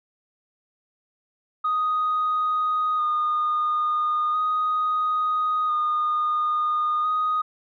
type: tone with vibrato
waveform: sine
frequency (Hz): 1235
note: D#6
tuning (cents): -13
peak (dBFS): -19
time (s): 1.64-7.42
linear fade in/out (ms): 10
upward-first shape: square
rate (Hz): 0.37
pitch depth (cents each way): 15
effects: tanh soft clip ceiling -17 dBFS